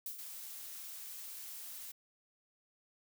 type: noise with exponential decay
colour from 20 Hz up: violet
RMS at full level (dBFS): -39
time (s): 0.06-0.45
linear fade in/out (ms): 2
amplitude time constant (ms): 83
type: noise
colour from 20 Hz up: blue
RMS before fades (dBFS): -47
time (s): 0.18-1.92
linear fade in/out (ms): 10
effects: none